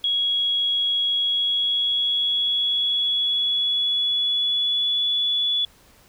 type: tone with pitch glide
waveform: sine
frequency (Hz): 3322 to 3425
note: G#7 to A7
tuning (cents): 0 to -47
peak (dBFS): -19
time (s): 0.04-5.65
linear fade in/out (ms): 2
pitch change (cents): +53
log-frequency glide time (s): 1.13-5.05
effects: pink hiss -54 dBFS RMS until 6.08 s